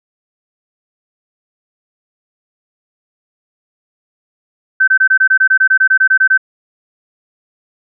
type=tone bursts; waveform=sine; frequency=1538 Hz; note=G6; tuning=33 cents flat; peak=-6 dBFS; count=16; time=4.8-6.377 s; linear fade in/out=10 ms; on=77 ms; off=23 ms; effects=none